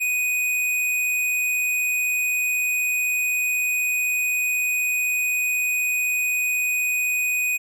square tone, 2489 Hz, D#7, in tune, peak -21 dBFS, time 0-7.58 s, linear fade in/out 20 ms, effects none

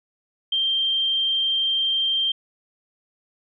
sine tone, 3163 Hz, G7, 15 cents sharp, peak -19 dBFS, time 0.52-2.32 s, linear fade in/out 5 ms, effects none

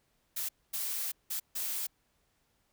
blue noise bursts at uneven times, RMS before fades -35 dBFS, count 4, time 0.36-0.49 / 0.73-1.12 / 1.3-1.4 / 1.55-1.87 s, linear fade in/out 10 ms, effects pink hiss -74 dBFS RMS until 2.72 s

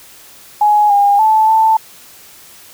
sine tone with pitch steps, 837 / 809 / 873 / 884 Hz, G#5 / G#5 / A5 / A5, +13 / -46 / -14 / +8 cents, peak -7 dBFS, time 0.61-1.77 s, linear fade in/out 5 ms, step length 290 ms, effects white hiss -40 dBFS RMS until 2.73 s

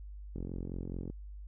click train, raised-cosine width 3 ms, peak -27 dBFS, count 34, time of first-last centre 0.36-1.1 s, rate 44.6 Hz, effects added 50 Hz sine -43 dBFS peak until 1.47 s

